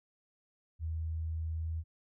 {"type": "tone with pitch glide", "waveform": "sine", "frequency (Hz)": [80.5, 81.06], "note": ["E2", "E2"], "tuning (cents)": [-41, -29], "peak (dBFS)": -33, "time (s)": [0.79, 1.84], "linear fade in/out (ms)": 50, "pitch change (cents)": 12, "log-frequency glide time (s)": [1.53, 1.71], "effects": []}